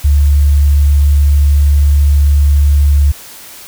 sine tone, 71.9 Hz, D2, 36 cents flat, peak -5 dBFS, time 0.04-3.12 s, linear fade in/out 10 ms, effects white hiss -33 dBFS RMS until 3.67 s

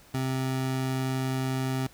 25% pulse tone, 131.3 Hz, C3, 6 cents sharp, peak -23 dBFS, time 0.14-1.87 s, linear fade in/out 5 ms, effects pink hiss -55 dBFS RMS until 1.93 s

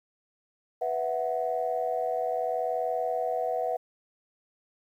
sine chord, B suspended fourth, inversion none, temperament equal, 493.9 / 659.3 / 740 Hz, B4 / E5 / F#5, 0 / 0 / 0 cents, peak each -31 / -30 / -30 dBFS, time 0.81-3.77 s, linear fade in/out 10 ms, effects tanh soft clip ceiling -17 dBFS + 10-bit

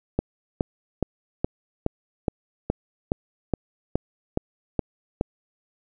click train, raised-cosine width 2 ms, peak -8 dBFS, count 13, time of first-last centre 0.19-5.211 s, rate 2.39 Hz, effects none

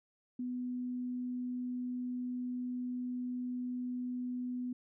sine tone, 248.6 Hz, B3, 12 cents sharp, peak -35 dBFS, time 0.39-4.73 s, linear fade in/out 5 ms, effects none

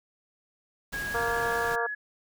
pink noise, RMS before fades -39 dBFS, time 0.92-1.76 s, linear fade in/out 10 ms
sine tone with pitch glide, 1646 to 1689.3 Hz, G#6 to G#6, -16 to +29 cents, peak -31 dBFS, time 0.93-1.95 s, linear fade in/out 10 ms, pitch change +45 cents, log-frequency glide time 1.09-1.22 s
harmonic tone, 233.1 Hz, A#3, in tune, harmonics 2 / 3 / 4 / 5 / 6 / 7, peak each -31 / -33 / -34 / -35 / -36 / -36 dBFS, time 1.14-1.87 s, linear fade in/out 10 ms
effects none

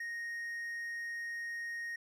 triangle tone, 1864.7 Hz, A#6, in tune, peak -36 dBFS, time 0-1.96 s, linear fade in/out 5 ms, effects none

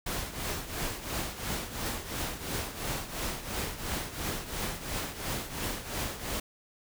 pink noise with tremolo, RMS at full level -32 dBFS, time 0.06-6.4 s, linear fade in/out 5 ms, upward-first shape triangle, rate 2.9 Hz, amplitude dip 75%, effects none

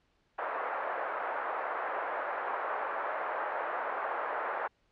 pink band-pass noise, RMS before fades -35 dBFS, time 0.38-4.68 s, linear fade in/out 10 ms, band 560 to 1600 Hz, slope 24 dB/octave, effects pink hiss -72 dBFS RMS until 4.91 s + low-pass 4000 Hz 12 dB/octave

